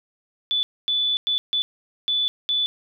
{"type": "tone bursts at uneven times", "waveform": "sine", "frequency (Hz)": 3476, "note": "A7", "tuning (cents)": -22, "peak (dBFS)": -19, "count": 6, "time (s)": [[0.51, 0.63], [0.88, 1.17], [1.27, 1.38], [1.53, 1.62], [2.08, 2.28], [2.49, 2.66]], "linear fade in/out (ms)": 0, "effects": []}